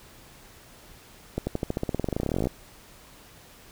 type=accelerating click train; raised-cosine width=2 ms; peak=-13 dBFS; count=27; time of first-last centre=1.38-2.471 s; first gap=90 ms; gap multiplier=0.93; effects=pink hiss -51 dBFS RMS until 3.71 s